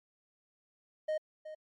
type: tone with echo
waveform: triangle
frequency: 620 Hz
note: D#5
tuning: 6 cents flat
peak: -28 dBFS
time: 1.08-1.18 s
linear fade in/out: 10 ms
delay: 370 ms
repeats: 1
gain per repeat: -12 dB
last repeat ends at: 1.55 s
effects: MP3 48 kbps